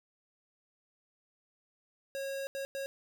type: tone bursts at uneven times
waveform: square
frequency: 546 Hz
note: C#5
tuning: 26 cents flat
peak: -36 dBFS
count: 3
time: 2.15-2.47 / 2.55-2.65 / 2.75-2.86 s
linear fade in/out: 0 ms
effects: none